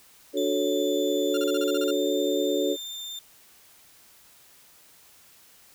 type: chord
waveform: sine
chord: D major seventh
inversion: none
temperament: equal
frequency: 293.7 / 370 / 440 / 554.4 Hz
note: D4 / F#4 / A4 / C#5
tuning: 0 / 0 / 0 / 0 cents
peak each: -28 dBFS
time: 0.33-2.77 s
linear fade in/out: 50 ms
type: tone with pitch glide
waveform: 35% pulse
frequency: 3520 to 3592 Hz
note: A7 to A7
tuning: 0 to +35 cents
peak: -33 dBFS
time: 0.37-3.19 s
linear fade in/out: 2 ms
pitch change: +35 cents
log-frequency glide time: 1.54-1.88 s
type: tone bursts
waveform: sawtooth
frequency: 1396.9 Hz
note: F6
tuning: in tune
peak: -29 dBFS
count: 9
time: 1.34-1.91 s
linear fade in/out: 5 ms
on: 34 ms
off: 33 ms
effects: white hiss -55 dBFS RMS until 5.74 s